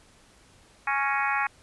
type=harmonic tone with a mistuned harmonic; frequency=277.2 Hz; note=C#4; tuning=in tune; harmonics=3 / 4 / 5 / 6 / 7 / 8 / 9; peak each=-29 / -30 / -31 / -32 / -32 / -33 / -34 dBFS; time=0.87-1.47 s; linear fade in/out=5 ms; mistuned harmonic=7; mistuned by=-44 cents; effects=pink hiss -57 dBFS RMS until 1.62 s + resampled to 24000 Hz